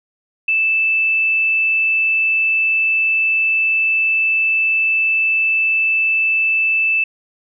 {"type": "tone", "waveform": "sine", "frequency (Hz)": 2637, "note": "E7", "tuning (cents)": 0, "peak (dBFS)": -13, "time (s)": [0.48, 7.04], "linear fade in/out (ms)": 5, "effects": []}